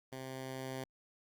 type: tone with level ramp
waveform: 10% pulse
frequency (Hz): 131.4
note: C3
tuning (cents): +8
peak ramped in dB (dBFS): -35 to -31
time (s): 0.12-0.84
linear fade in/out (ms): 5
effects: Opus 48 kbps